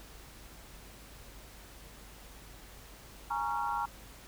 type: chord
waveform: sine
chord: Bb minor seventh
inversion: third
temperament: equal with one note detuned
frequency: 830.6 / 932.3 / 1108.7 / 1374.5 Hz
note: Ab5 / Bb5 / Db6 / F6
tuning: 0 / 0 / 0 / -28 cents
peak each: -36 / -34 / -38 / -38 dBFS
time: 3.3-3.86 s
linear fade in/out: 10 ms
effects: added 50 Hz sine -53 dBFS peak until 4.27 s + pink hiss -53 dBFS RMS until 4.27 s